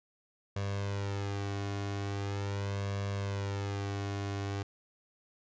sawtooth tone with flanger, 99.9 Hz, G2, 33 cents sharp, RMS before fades -35 dBFS, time 0.56-4.63 s, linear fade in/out 5 ms, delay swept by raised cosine 1.8 to 2.79 ms, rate 0.41 Hz, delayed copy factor +0.7, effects resampled to 16000 Hz

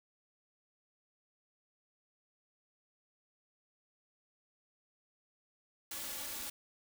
white noise with comb filter, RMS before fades -42 dBFS, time 5.91-6.5 s, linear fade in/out 5 ms, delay 3.5 ms, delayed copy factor +0.6, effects none

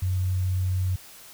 sine tone, 92.5 Hz, F#2, in tune, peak -22 dBFS, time 0.02-0.96 s, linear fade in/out 5 ms, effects white hiss -47 dBFS RMS until 1.33 s

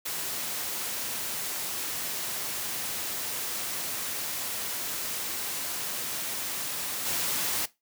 white noise with level steps, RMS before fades -33 / -29 dBFS, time 0.05-7.66 s, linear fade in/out 10 ms, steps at 7.05 s, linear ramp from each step 20 ms, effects noise-tail reverb RT60 0.2 s tail -18 dB re dry + high-pass 100 Hz 12 dB/octave

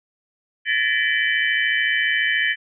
sine tone cluster, 1728 / 1842 / 1995 / 2326 / 3028 Hz, A6 / A#6 / B6 / D7 / F#7, -32 / -21 / +17 / -17 / +39 cents, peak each -22 / -23 / -26 / -25 / -26 dBFS, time 0.65-2.56 s, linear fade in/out 50 ms, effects none

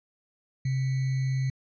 sine tone with sample-and-hold, 132 Hz, C3, 16 cents sharp, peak -24 dBFS, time 0.65-1.5 s, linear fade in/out 5 ms, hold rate 2100 Hz, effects resampled to 16000 Hz

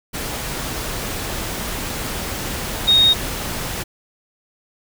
sine tone in noise, 3729 Hz, A#7, in tune, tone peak -10 dBFS, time 2.87-3.14 s, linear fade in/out 20 ms, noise pink, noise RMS -26 dBFS, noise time 0.13-3.84 s, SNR +13 dB, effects none

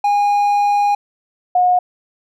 triangle / sine tone pair in turn, 818 / 723.1 Hz, G#5 / F#5, -26 / -40 cents, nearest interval major second, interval 214 cents, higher first, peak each -10 dBFS, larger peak neither, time 0.04-0.95 / 1.55-1.79 s, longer first, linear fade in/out 5 ms, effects none

